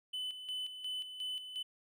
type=tone with tremolo; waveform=triangle; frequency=3013 Hz; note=F#7; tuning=31 cents sharp; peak=-35 dBFS; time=0.13-1.63 s; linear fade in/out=10 ms; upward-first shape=square; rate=2.8 Hz; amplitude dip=60%; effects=none